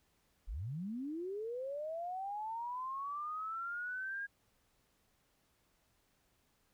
sine linear sweep, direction up, 33.62 to 1637 Hz, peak -38 dBFS, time 0.47-4.27 s, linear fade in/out 20 ms, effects pink hiss -75 dBFS RMS until 6.73 s

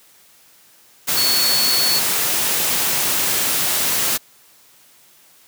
sine tone in noise, 4411 Hz, C#8, 9 cents flat, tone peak -17 dBFS, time 1.16-2 s, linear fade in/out 20 ms, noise white, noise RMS -19 dBFS, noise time 1.07-4.18 s, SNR -1 dB, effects white hiss -51 dBFS RMS until 5.47 s + high-pass 100 Hz 12 dB/octave

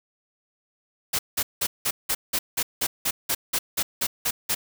white noise bursts, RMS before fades -24 dBFS, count 15, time 1.13-4.55 s, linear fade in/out 10 ms, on 60 ms, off 180 ms, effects none

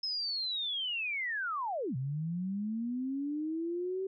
sine linear two-way sweep, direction down then up, 5200 to 125.5 to 387.2 Hz, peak -32 dBFS, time 0.03-4.07 s, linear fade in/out 5 ms, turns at 1.96 s, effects none

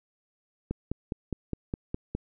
click train, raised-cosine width 3 ms, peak -17 dBFS, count 8, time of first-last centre 0.71-2.15 s, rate 4.86 Hz, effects none

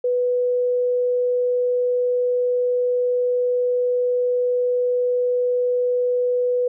sine tone, 493.9 Hz, B4, in tune, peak -17 dBFS, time 0.04-6.68 s, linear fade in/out 5 ms, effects none

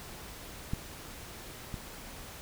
clicks, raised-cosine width 5 ms, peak -19 / -25 dBFS, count 2, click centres 0.735 / 1.742 s, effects pink hiss -46 dBFS RMS until 2.41 s

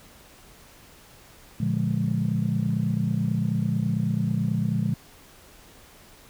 sine chord, Bb dominant seventh, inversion none, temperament just, 116.54 / 145.68 / 174.81 / 209.8 Hz, Bb2 / D3 / F3 / Ab3, 0 / -14 / +2 / +18 cents, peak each -27 dBFS, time 1.6-4.94 s, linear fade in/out 5 ms, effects tanh soft clip ceiling -13 dBFS + pink hiss -51 dBFS RMS until 6.29 s

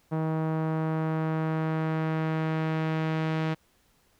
sawtooth tone with low-pass filter sweep, 158.8 Hz, D#3, 36 cents sharp, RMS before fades -28 dBFS, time 0.11-3.55 s, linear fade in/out 20 ms, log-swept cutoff 1000 to 2900 Hz, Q 0.95, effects pink hiss -66 dBFS RMS until 4.19 s

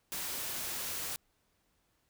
white noise, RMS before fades -38 dBFS, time 0.12-1.16 s, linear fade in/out 0 ms, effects pink hiss -75 dBFS RMS until 2.09 s

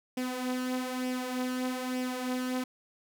sawtooth tone with flanger, 253.5 Hz, B3, 45 cents sharp, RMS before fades -33 dBFS, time 0.17-2.64 s, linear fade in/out 5 ms, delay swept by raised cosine 0.36 to 4.66 ms, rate 1.1 Hz, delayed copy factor +0.55, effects none

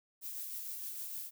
violet noise with tremolo, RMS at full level -41 dBFS, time 0.21-1.31 s, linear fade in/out 50 ms, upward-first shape sine, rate 6.5 Hz, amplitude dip 30%, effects none

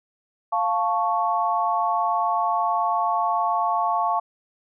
sine chord, F augmented, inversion none, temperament equal, 698.5 / 880 / 1108.7 Hz, F5 / A5 / C#6, 0 / 0 / 0 cents, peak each -24 dBFS, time 0.52-4.2 s, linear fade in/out 10 ms, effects none

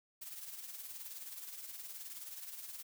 blue noise with tremolo, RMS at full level -45 dBFS, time 0.21-2.83 s, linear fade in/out 10 ms, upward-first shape triangle, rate 19 Hz, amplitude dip 60%, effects none

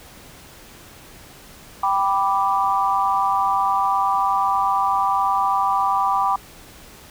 sine chord, G major, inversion none, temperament equal, 784 / 987.8 / 1174.7 Hz, G5 / B5 / D6, 0 / 0 / 0 cents, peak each -21 dBFS, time 1.83-6.36 s, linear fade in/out 5 ms, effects pink hiss -44 dBFS RMS until 7.1 s

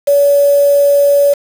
sine tone with quantisation, 569 Hz, C#5, 45 cents sharp, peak -6 dBFS, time 0.07-1.34 s, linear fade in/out 10 ms, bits 4, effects none

